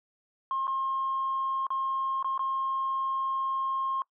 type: tone with dropouts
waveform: sine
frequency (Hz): 1069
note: C6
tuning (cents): +37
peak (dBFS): -26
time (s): 0.51-4.02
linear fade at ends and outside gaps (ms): 1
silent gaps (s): 0.67-0.678 / 1.668-1.704 / 2.227-2.245 / 2.378-2.393
effects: noise-tail reverb RT60 0.1 s tail -24 dB re dry + tanh soft clip ceiling -22 dBFS